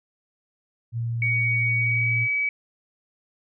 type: tone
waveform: sine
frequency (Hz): 116.54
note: A#2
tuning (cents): 0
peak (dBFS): -24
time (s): 0.92-2.28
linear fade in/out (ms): 50
type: tone with pitch glide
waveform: sine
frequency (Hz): 2247 to 2280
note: C#7 to C#7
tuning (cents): +23 to +48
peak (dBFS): -21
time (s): 1.22-2.49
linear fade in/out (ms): 2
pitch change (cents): +25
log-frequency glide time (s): 1.72-2.16
effects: none